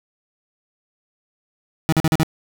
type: tone bursts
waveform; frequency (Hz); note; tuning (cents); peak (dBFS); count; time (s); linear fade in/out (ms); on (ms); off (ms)
30% pulse; 159.6; D#3; +44; -11; 5; 1.89-2.232; 0; 34; 43
effects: none